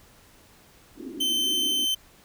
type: band-pass noise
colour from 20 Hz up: white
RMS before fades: -38 dBFS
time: 0.95-1.87 s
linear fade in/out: 50 ms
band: 250 to 340 Hz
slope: 48 dB/octave
type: tone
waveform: 40% pulse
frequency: 3086 Hz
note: G7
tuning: 28 cents flat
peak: -22 dBFS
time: 1.2-1.95 s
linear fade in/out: 10 ms
effects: pink hiss -55 dBFS RMS until 2.24 s